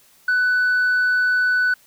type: tone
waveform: sine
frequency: 1493 Hz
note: F#6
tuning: 15 cents sharp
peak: -13 dBFS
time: 0.28-1.74 s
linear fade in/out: 5 ms
effects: tanh soft clip ceiling -14 dBFS + white hiss -54 dBFS RMS until 1.86 s